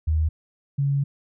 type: tone pair in turn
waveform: sine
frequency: 78.4 / 140.02 Hz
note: D#2 / C#3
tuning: +14 / +18 cents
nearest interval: minor seventh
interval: 1004 cents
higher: second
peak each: -18 / -19 dBFS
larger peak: first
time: 0.07-0.29 / 0.78-1.04 s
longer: second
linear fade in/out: 10 ms
effects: none